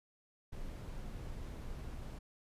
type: noise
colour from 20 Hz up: brown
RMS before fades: -44 dBFS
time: 0.52-2.19 s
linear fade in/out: 10 ms
effects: resampled to 32000 Hz